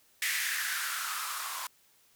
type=noise with band-pass filter sweep; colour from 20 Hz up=violet; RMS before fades=-34 dBFS; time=0.22-1.67 s; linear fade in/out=2 ms; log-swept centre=2000 to 990 Hz; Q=4.9; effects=white hiss -65 dBFS RMS until 2.15 s